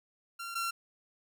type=tone pair in turn; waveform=sawtooth; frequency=1375 / 1365.5 Hz; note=F6 / F6; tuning=-27 / -39 cents; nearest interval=unison; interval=12 cents; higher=first; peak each=-35 / -28 dBFS; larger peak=second; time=0.39-0.55 / 0.55-0.71 s; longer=neither; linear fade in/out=10 ms; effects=none